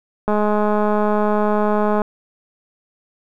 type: click train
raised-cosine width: 1 ms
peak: -6 dBFS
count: 366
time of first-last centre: 0.28-2.018 s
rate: 210 Hz
effects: 8-bit